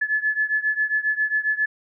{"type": "beating tone pair", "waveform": "sine", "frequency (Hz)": [1719, 1726.4], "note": ["A6", "A6"], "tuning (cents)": [-41, -33], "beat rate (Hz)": 7.4, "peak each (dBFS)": [-22, -24], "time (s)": [0.01, 1.66], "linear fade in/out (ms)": 10, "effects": []}